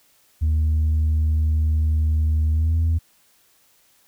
sine tone with pitch glide, 77.78 to 81.79 Hz, D#2 to E2, 0 to -13 cents, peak -14 dBFS, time 0.41-2.99 s, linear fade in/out 20 ms, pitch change +87 cents, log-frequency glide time 2.52-2.76 s, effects tanh soft clip ceiling -15 dBFS + white hiss -59 dBFS RMS until 4.07 s

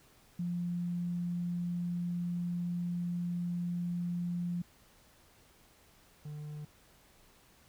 sine / triangle tone pair in turn, 174.61 / 149.8 Hz, F3 / D3, 0 / +35 cents, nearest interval minor third, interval 265 cents, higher first, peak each -32 / -38 dBFS, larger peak first, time 0.39-4.62 / 6.25-6.65 s, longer first, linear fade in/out 5 ms, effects pink hiss -63 dBFS RMS until 7.68 s

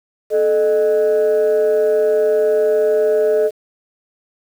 sine tone pair together, 433.7 / 613.3 Hz, A4 / D#5, -25 / -25 cents, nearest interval tritone, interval 600 cents, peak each -12 / -15 dBFS, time 0.3-3.51 s, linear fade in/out 50 ms, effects tanh soft clip ceiling -8 dBFS + 7-bit

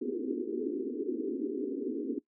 pink band-pass noise, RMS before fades -34 dBFS, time 0.01-2.19 s, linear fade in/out 10 ms, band 240 to 440 Hz, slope 96 dB/octave, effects noise-tail reverb RT60 0.1 s tail -19 dB re dry

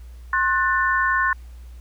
sine chord, F# diminished, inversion second, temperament just, 1065.6 / 1480 / 1776 Hz, C6 / F#6 / A6, +31 / 0 / +16 cents, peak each -21 / -22 / -22 dBFS, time 0.33-1.33 s, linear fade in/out 2 ms, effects added 60 Hz sine -37 dBFS peak until 1.8 s + pink hiss -57 dBFS RMS until 1.8 s

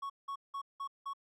triangle tone bursts, 1108.7 Hz, C#6, in tune, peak -35 dBFS, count 5, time 0.02-1.135 s, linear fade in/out 10 ms, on 79 ms, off 180 ms, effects none

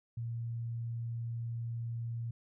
sine tone, 116.54 Hz, A#2, in tune, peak -35 dBFS, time 0.17-2.31 s, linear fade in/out 5 ms, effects none

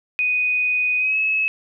sine tone with pitch glide, 2489 to 2581 Hz, D#7 to E7, 0 to -37 cents, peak -17 dBFS, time 0.19-1.48 s, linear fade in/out 0 ms, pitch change +63 cents, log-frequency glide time 0.98-1.17 s, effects none

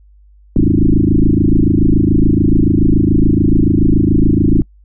sine tone with frequency modulation, 150 Hz, D3, 37 cents sharp, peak -7 dBFS, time 0.56-4.62 s, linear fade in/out 2 ms, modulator 27 Hz, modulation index 6.7, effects noise-tail reverb RT60 0.1 s tail -26 dB re dry + added 50 Hz sine -42 dBFS peak until 4.84 s

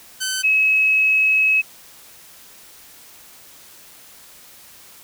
10% pulse / sine tone pair in turn, 1527 / 2568 Hz, G6 / E7, -46 / -46 cents, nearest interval major sixth, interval 900 cents, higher second, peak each -13 dBFS, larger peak neither, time 0.2-0.43 / 0.43-1.62 s, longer second, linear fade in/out 20 ms, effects white hiss -45 dBFS RMS until 5.03 s

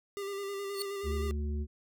square tone with vibrato, 398.2 Hz, G4, 27 cents sharp, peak -36 dBFS, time 0.17-1.31 s, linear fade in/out 0 ms, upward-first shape square, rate 9.5 Hz, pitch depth 23 cents each way
sawtooth tone with exponential growth, 4411 Hz, C#8, 9 cents flat, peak -29 dBFS, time 0.68-0.82 s, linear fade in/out 0 ms, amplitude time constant 30 ms
harmonic tone, 73.42 Hz, D2, in tune, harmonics 1 / 3 / 5, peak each -31 / -41 / -45 dBFS, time 1.03-1.67 s, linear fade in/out 50 ms
effects none

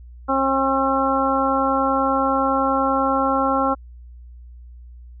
harmonic tone, 269 Hz, C4, 48 cents sharp, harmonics 1 / 2 / 3 / 4 / 5, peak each -23 / -23 / -23 / -23 / -23 dBFS, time 0.28-3.75 s, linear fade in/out 20 ms, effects added 60 Hz sine -38 dBFS peak until 5.2 s

